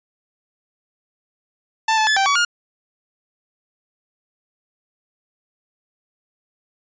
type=tone with pitch steps; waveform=sawtooth; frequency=886 / 869 / 1729 / 780 / 1133 / 1421 Hz; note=A5 / A5 / A6 / G5 / C#6 / F6; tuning=+12 / -22 / -31 / -9 / +37 / +30 cents; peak=-11 dBFS; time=1.88-2.45 s; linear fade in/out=5 ms; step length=95 ms; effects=resampled to 16000 Hz